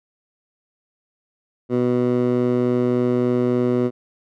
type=tone with band-pass filter; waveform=15% pulse; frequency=123.47 Hz; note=B2; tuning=in tune; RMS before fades=-19 dBFS; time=1.69-3.91 s; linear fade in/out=50 ms; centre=330 Hz; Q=1.1; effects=none